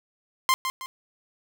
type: tone with echo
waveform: sawtooth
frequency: 1048 Hz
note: C6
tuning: 2 cents sharp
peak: -14 dBFS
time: 0.49-0.54 s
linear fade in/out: 0 ms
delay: 160 ms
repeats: 2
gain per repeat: -8 dB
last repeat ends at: 0.86 s
effects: none